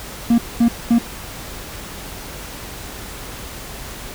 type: tone bursts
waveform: triangle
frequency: 234.5 Hz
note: A#3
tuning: 11 cents sharp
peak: -8 dBFS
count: 3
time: 0.3-0.986 s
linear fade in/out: 5 ms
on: 82 ms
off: 220 ms
effects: added 50 Hz sine -40 dBFS peak until 4.14 s + pink hiss -33 dBFS RMS until 4.14 s